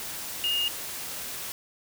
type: tone in noise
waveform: sine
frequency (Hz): 2843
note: F7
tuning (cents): +30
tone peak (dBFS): -24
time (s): 0.44-0.68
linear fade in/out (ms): 0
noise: white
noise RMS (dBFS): -36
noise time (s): 0-1.52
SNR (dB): +9
effects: none